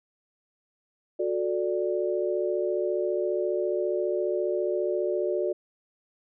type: chord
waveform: sine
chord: D major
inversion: first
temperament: equal with one note detuned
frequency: 365.3 / 440 / 587.3 Hz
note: F#4 / A4 / D5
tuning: -22 / 0 / 0 cents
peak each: -27 / -31 / -29 dBFS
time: 1.19-5.53 s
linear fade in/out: 10 ms
effects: none